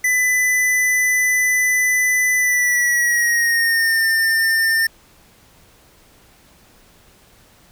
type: tone with pitch glide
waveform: square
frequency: 2000 to 1802.5 Hz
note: B6 to A6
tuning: +21 to +41 cents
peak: -15 dBFS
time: 0.04-4.87 s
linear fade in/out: 5 ms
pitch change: -180 cents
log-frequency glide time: 2.37-4.04 s
effects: pink hiss -51 dBFS RMS until 7.71 s